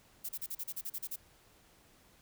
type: noise bursts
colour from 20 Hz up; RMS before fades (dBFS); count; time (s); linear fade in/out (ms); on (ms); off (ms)
violet; -39; 11; 0.24-1.161; 10; 51; 36
effects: pink hiss -64 dBFS RMS until 2.21 s